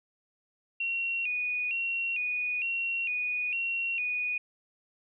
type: tone with vibrato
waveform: sine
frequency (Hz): 2600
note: E7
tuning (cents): -24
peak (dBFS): -28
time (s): 0.8-4.38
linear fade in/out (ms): 5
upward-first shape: square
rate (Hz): 1.1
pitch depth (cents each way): 89
effects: none